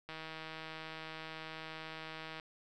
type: click train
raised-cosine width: 0.3 ms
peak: -29 dBFS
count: 368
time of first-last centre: 0.09-2.398 s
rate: 159 Hz
effects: none